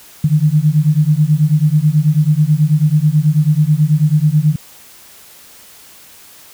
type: beating tone pair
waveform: sine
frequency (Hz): 147.5 / 156.7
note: D3 / D#3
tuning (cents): +8 / +13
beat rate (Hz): 9.2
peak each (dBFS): -12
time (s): 0.24-4.56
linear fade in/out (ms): 5
effects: white hiss -41 dBFS RMS until 6.53 s